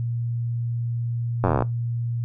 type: slowing click train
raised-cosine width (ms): 1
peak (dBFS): -7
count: 15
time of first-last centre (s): 1.44-1.623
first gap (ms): 10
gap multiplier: 1.04
effects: noise-tail reverb RT60 0.2 s tail -21 dB re dry + added 118 Hz sine -23 dBFS peak until 2.24 s